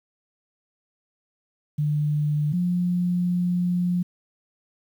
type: tone pair in turn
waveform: sine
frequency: 149.1 / 177.64 Hz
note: D3 / F3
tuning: +27 / +30 cents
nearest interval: minor third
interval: 303 cents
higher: second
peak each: -20 dBFS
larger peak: neither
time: 1.78-2.53 / 2.53-4.03 s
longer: second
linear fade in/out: 10 ms
effects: 9-bit